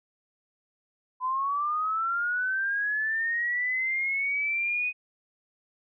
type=linear sweep; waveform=sine; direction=up; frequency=1005 to 2500 Hz; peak=-25 dBFS; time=1.2-4.93 s; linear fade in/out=50 ms; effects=none